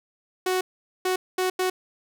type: tone bursts at uneven times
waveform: sawtooth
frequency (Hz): 370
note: F#4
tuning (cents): 0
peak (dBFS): -18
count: 4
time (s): 0.46-0.61 / 1.05-1.16 / 1.38-1.5 / 1.59-1.7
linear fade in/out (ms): 5
effects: none